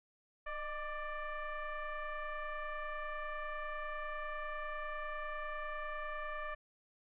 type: tone with frequency modulation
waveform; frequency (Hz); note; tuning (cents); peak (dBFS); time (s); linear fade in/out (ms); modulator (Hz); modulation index
sine; 580; D5; -22; -38; 0.46-6.55; 10; 595; 2.4
effects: none